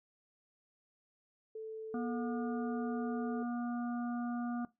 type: tone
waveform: sine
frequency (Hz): 440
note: A4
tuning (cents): 0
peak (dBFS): -40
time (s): 1.55-3.43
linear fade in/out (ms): 5
type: harmonic tone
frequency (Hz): 240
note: B3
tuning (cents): -49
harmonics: 1 / 3 / 5 / 6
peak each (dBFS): -35 / -45 / -49 / -51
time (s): 1.94-4.65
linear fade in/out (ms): 2
effects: noise-tail reverb RT60 0.2 s tail -19 dB re dry